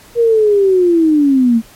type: linear sweep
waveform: sine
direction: down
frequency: 476.8 to 220.4 Hz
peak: -7 dBFS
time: 0.15-1.62 s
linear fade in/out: 50 ms
effects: pink hiss -42 dBFS RMS until 1.75 s + MP3 64 kbps